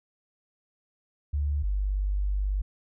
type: tone pair in turn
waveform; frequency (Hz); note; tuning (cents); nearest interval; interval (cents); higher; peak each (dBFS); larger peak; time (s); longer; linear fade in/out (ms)
sine; 72.4 / 49.18; D2 / G1; -24 / +6; perfect fifth; 670; first; -24; neither; 1.33-1.63 / 1.63-2.62; second; 10
effects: none